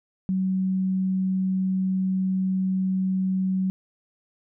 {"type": "tone", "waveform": "sine", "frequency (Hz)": 188.3, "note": "F#3", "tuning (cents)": 31, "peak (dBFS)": -21, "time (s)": [0.29, 3.7], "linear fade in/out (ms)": 0, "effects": []}